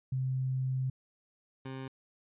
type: tone pair in turn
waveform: sine / 20% pulse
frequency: 130.5 / 132.55 Hz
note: C3 / C3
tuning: -4 / +23 cents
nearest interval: unison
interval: 27 cents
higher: second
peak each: -29 / -34 dBFS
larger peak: first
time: 0.12-0.9 / 1.65-1.88 s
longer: first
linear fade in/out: 5 ms
effects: resampled to 8000 Hz